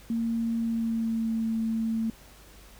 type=tone with pitch glide; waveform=sine; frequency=229.5 to 224.5 Hz; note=A#3 to A3; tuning=-27 to +35 cents; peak=-25 dBFS; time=0.1-2.1 s; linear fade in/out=2 ms; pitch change=-38 cents; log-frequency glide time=0.57-1.36 s; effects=added 50 Hz sine -52 dBFS peak until 2.79 s + pink hiss -53 dBFS RMS until 2.79 s